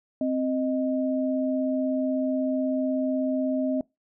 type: tone pair together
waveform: sine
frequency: 261.6 / 622.2 Hz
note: C4 / D#5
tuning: 0 / 0 cents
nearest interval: octave + minor third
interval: 1500 cents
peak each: -24 / -28 dBFS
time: 0.21-3.81 s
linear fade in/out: 2 ms
effects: noise-tail reverb RT60 0.2 s tail -23 dB re dry